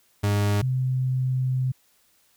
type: tone pair in turn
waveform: 40% pulse / sine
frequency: 102.4 / 129.13 Hz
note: G#2 / C3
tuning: -24 / -22 cents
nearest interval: major third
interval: 402 cents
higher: second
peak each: -19 / -21 dBFS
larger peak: first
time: 0.23-0.62 / 0.62-1.72 s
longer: second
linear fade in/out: 10 ms
effects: white hiss -63 dBFS RMS until 2.36 s